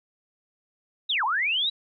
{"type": "linear two-way sweep", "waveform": "sine", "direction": "down then up", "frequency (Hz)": [3951, 809, 3951], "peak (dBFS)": -22, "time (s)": [1.09, 1.7], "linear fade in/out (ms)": 10, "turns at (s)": 1.24, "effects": []}